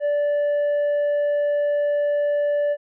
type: tone with tanh clipping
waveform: triangle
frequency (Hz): 583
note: D5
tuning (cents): -13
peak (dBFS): -19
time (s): 0-2.77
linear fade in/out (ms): 50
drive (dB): 8
effects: none